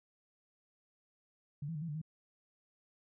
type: tone with pitch steps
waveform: sine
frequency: 144.4 / 164.9 / 149.3 / 167.6 / 147.7 / 158 Hz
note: D3 / E3 / D3 / E3 / D3 / D#3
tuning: -29 / +1 / +29 / +29 / +10 / +27 cents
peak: -37 dBFS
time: 1.62-2.016 s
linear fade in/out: 5 ms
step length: 66 ms
effects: none